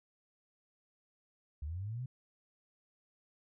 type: linear sweep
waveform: sine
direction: up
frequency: 68.4 to 132 Hz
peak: -37 dBFS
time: 1.62-2.06 s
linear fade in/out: 5 ms
effects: none

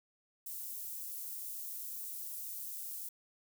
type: high-pass noise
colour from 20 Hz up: white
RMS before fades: -43 dBFS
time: 0.46-3.09 s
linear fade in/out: 5 ms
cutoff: 11000 Hz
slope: 12 dB/octave
effects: none

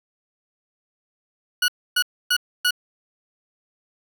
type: tone bursts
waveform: 20% pulse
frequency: 1462 Hz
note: F#6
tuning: 21 cents flat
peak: -12 dBFS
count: 4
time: 1.62-2.708 s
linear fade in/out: 5 ms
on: 62 ms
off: 280 ms
effects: none

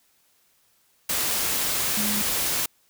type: tone in noise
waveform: sine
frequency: 209.1 Hz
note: G#3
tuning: 12 cents sharp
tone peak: -28 dBFS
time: 1.97-2.22 s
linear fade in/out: 5 ms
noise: white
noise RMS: -25 dBFS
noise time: 1.09-2.66 s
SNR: -6 dB
effects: white hiss -64 dBFS RMS until 2.89 s

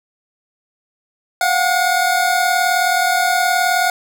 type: tone cluster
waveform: square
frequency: 704 / 743 / 1445 Hz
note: F5 / F#5 / F#6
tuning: +14 / +7 / -41 cents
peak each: -19 dBFS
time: 1.41-3.9 s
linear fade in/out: 2 ms
effects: none

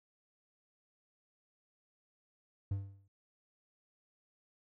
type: tone with exponential decay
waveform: triangle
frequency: 98.4 Hz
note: G2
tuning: 7 cents sharp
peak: -28 dBFS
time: 2.71-3.08 s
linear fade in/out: 5 ms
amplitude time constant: 80 ms
effects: none

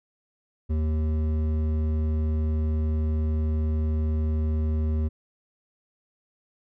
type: tone with hard clipping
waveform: triangle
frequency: 77.78 Hz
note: D#2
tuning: in tune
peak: -24 dBFS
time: 0.69-5.09 s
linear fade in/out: 20 ms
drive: 14 dB
effects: none

